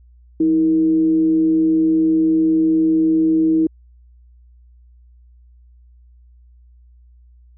sine tone with frequency modulation, 319.8 Hz, D#4, 48 cents sharp, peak -12 dBFS, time 0.4-3.67 s, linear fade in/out 5 ms, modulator 144 Hz, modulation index 0.22, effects added 60 Hz sine -45 dBFS peak until 7.57 s

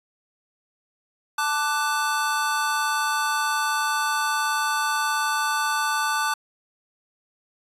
square chord, D major, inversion second, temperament equal with one note detuned, 880 / 1174.7 / 1492.9 Hz, A5 / D6 / F#6, 0 / 0 / +15 cents, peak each -27 dBFS, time 1.38-6.34 s, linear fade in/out 5 ms, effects resampled to 32000 Hz

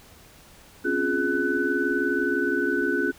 sine tone cluster, 260.2 / 279.7 / 351.7 / 417.8 / 1498 Hz, C4 / C#4 / F4 / G#4 / F#6, -9 / +16 / +12 / +10 / +21 cents, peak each -31 / -28 / -27 / -29 / -26 dBFS, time 0.84-3.12 s, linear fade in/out 20 ms, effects pink hiss -51 dBFS RMS until 3.18 s

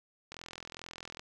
click train, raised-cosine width 0.2 ms, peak -26 dBFS, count 38, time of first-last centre 0.32-1.195 s, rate 42.3 Hz, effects none

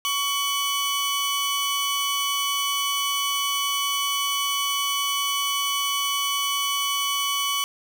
sawtooth tone pair together, 1123.7 / 3000 Hz, C#6 / F#7, +23 / +23 cents, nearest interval octave + perfect fourth, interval 1700 cents, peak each -22 dBFS, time 0.05-7.64 s, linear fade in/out 0 ms, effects none

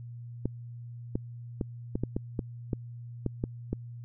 clicks, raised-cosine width 3 ms, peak -16 dBFS, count 11, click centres 0.456 / 1.155 / 1.612 / 1.955 / 2.036 / 2.165 / 2.392 / 2.732 / 3.263 / 3.439 / 3.73 s, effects added 119 Hz sine -40 dBFS peak until 4.04 s

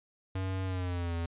square tone with pitch glide, 94.5 to 84.19 Hz, F#2 to E2, +37 to +37 cents, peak -32 dBFS, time 0.35-1.26 s, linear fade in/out 5 ms, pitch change -200 cents, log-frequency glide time 0.65-1.15 s, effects resampled to 8000 Hz

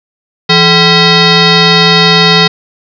sine tone with frequency modulation, 1962 Hz, B6, 12 cents flat, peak -3 dBFS, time 0.49-2.48 s, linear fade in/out 10 ms, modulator 598 Hz, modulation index 4.5, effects none

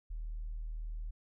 sine tone, 39.16 Hz, D#1, 12 cents sharp, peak -36 dBFS, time 0.1-1.11 s, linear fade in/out 10 ms, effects tanh soft clip ceiling -33 dBFS

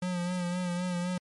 square tone with vibrato, 178.4 Hz, F3, 37 cents sharp, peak -30 dBFS, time 0.02-1.18 s, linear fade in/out 5 ms, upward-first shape sine, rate 3.9 Hz, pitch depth 38 cents each way, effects MP3 48 kbps

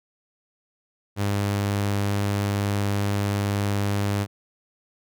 sawtooth tone, 101.1 Hz, G#2, 46 cents flat, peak -18 dBFS, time 1.16-4.27 s, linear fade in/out 50 ms, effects none

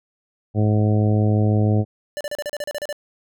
harmonic tone, 106.1 Hz, G#2, 38 cents sharp, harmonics 1 / 2 / 3 / 4 / 5 / 6 / 7, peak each -16 / -22 / -26 / -28 / -30 / -32 / -33 dBFS, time 0.54-1.85 s, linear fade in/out 50 ms
square tone bursts, 587.3 Hz, D5, in tune, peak -25 dBFS, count 11, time 2.17-2.927 s, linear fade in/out 0 ms, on 37 ms, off 35 ms
effects none

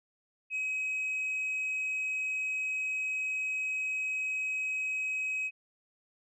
sine tone, 2541 Hz, D#7, 36 cents sharp, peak -28 dBFS, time 0.5-5.51 s, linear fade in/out 50 ms, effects tanh soft clip ceiling -29 dBFS

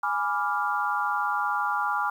sine chord, G# diminished seventh, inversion none, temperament equal, 830.6 / 987.8 / 1174.7 / 1396.9 Hz, G#5 / B5 / D6 / F6, 0 / 0 / 0 / 0 cents, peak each -29 / -31 / -29 / -29 dBFS, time 0.03-2.1 s, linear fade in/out 5 ms, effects 9-bit

